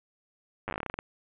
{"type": "slowing click train", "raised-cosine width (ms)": 0.5, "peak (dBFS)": -18, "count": 14, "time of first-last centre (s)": [0.68, 0.989], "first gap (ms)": 9, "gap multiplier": 1.15, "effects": ["resampled to 8000 Hz", "8-bit"]}